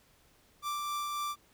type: tone with tremolo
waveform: 45% pulse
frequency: 1174.7 Hz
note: D6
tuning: in tune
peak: -32 dBFS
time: 0.62-1.36 s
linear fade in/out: 50 ms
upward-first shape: triangle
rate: 3.7 Hz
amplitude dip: 25%
effects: pink hiss -65 dBFS RMS until 1.53 s